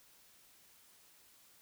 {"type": "silence", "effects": ["white hiss -64 dBFS RMS until 1.61 s"]}